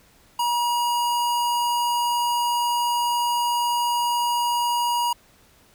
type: tone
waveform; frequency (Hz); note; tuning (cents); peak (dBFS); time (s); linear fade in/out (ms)
square; 957; A#5; +45; -21; 0.39-5.13; 5
effects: pink hiss -56 dBFS RMS until 5.74 s